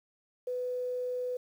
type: tone with quantisation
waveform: sine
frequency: 498.4 Hz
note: B4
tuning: 16 cents sharp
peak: -31 dBFS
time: 0.47-1.37 s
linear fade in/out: 5 ms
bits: 10
effects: none